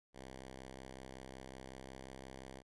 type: tone with pitch glide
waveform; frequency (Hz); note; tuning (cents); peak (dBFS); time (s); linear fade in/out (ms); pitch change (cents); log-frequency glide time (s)
5% pulse; 65.41 to 65.79; C2 to C2; 0 to +10; -38; 0.13-2.63; 50; +10; 1.62-2.02
effects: resampled to 24000 Hz